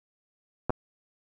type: clicks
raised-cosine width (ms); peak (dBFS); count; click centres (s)
1; -12; 2; 0.696 / 0.704
effects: none